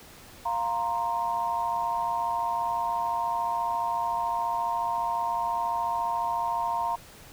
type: chord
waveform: sine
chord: F suspended fourth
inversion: none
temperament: equal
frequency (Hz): 698.5 / 932.3 / 1046.5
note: F5 / Bb5 / C6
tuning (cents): 0 / 0 / 0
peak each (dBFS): -32 / -27 / -33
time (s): 0.45-6.96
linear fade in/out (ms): 10
effects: pink hiss -49 dBFS RMS until 7.32 s